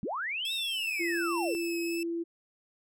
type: linear two-way sweep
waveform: sine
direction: up then down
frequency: 150 to 3806 to 370.7 Hz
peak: -31 dBFS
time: 0.03-1.55 s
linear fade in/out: 0 ms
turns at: 0.53 s
type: tone with vibrato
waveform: sawtooth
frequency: 2630 Hz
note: E7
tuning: 5 cents flat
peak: -33 dBFS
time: 0.45-2.03 s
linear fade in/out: 2 ms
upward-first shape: triangle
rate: 1.3 Hz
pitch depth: 52 cents each way
type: tone with pitch glide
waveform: sine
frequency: 340 to 336.9 Hz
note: F4 to E4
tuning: -46 to +38 cents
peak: -30 dBFS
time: 0.99-2.24 s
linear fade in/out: 20 ms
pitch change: -16 cents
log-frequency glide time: 1.58-2.07 s
effects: none